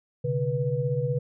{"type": "tone cluster", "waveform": "sine", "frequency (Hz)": [128.3, 144.4, 488], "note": ["C3", "D3", "B4"], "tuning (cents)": [-34, -29, -21], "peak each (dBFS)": -28, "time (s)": [0.24, 1.19], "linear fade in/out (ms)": 10, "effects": []}